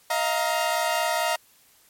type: chord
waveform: sawtooth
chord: Eb suspended second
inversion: none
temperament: equal with one note detuned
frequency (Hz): 634.2 / 698.5 / 932.3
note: Eb5 / F5 / Bb5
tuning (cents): +33 / 0 / 0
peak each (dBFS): -23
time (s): 0.1-1.36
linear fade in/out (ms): 5
effects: white hiss -58 dBFS RMS until 1.89 s + MP3 64 kbps